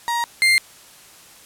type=tone pair in turn; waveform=35% pulse; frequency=943 / 2099 Hz; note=A#5 / C7; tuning=+20 / +5 cents; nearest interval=octave + major second; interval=1385 cents; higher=second; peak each=-18 / -11 dBFS; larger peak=second; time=0.08-0.24 / 0.42-0.58 s; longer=neither; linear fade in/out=0 ms; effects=white hiss -46 dBFS RMS until 1.45 s + low-pass 12000 Hz 12 dB/octave